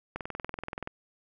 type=click train; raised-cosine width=0.5 ms; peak=-20 dBFS; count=16; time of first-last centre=0.16-0.874 s; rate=21 Hz; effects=none